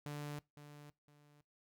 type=tone with echo; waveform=sawtooth; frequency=146.83 Hz; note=D3; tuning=in tune; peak=-38 dBFS; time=0.06-0.39 s; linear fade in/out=0 ms; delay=510 ms; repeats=2; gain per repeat=-11 dB; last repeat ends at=1.41 s; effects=noise-tail reverb RT60 0.2 s tail -22 dB re dry